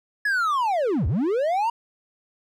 triangle linear two-way sweep, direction down then up, 1720 to 63.6 to 956 Hz, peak -18 dBFS, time 0.25-1.7 s, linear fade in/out 5 ms, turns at 1.07 s, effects none

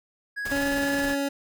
triangle tone with pitch glide, 1661.2 to 1706.9 Hz, G#6 to G#6, 0 to +47 cents, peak -27 dBFS, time 0.36-1.16 s, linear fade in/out 20 ms, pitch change +47 cents, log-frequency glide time 0.52-0.62 s
pink noise with tremolo, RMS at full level -34 dBFS, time 0.45-1.14 s, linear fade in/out 5 ms, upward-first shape triangle, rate 19 Hz, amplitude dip 60%
25% pulse tone, 279.6 Hz, C#4, 15 cents sharp, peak -21 dBFS, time 0.51-1.29 s, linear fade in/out 10 ms
effects none

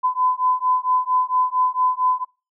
sine beating tone pair, 1009 / 1013.4 Hz, B5 / B5, +37 / +44 cents, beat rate 4.4 Hz, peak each -20 dBFS, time 0.03-2.25 s, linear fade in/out 20 ms, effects noise-tail reverb RT60 0.3 s tail -25 dB re dry

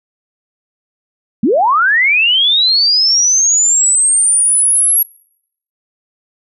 sine linear sweep, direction up, 185.6 to 11430 Hz, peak -8 dBFS, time 1.43-5.03 s, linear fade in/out 5 ms, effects noise-tail reverb RT60 0.7 s tail -25 dB re dry

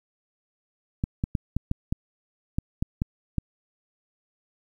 clicks, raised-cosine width 5 ms, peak -12 dBFS, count 10, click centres 1.039 / 1.239 / 1.352 / 1.566 / 1.714 / 1.925 / 2.585 / 2.825 / 3.019 / 3.383 s, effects 9-bit

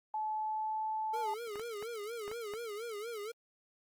sine tone with pitch glide, 863 to 871 Hz, A5 to A5, -34 to -18 cents, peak -33 dBFS, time 0.14-1.34 s, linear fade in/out 2 ms, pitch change +16 cents, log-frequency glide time 0.35-0.86 s
square tone with vibrato, 440 Hz, A4, in tune, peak -40 dBFS, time 1.13-3.32 s, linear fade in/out 10 ms, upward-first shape sine, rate 4.2 Hz, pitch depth 140 cents each way
clicks, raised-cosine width 0.5 ms, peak -30 dBFS, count 6, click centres 1.557 / 1.596 / 1.826 / 2.279 / 2.315 / 2.537 s
effects Opus 24 kbps

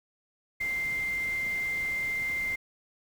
sine tone in noise, 2093 Hz, C7, in tune, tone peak -28 dBFS, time 0.6-2.56 s, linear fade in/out 10 ms, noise pink, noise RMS -45 dBFS, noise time 0.6-2.56 s, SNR +14 dB, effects none

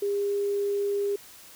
sine tone, 404 Hz, G#4, 48 cents flat, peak -24 dBFS, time 0.02-1.16 s, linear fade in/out 5 ms, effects white hiss -49 dBFS RMS until 1.55 s

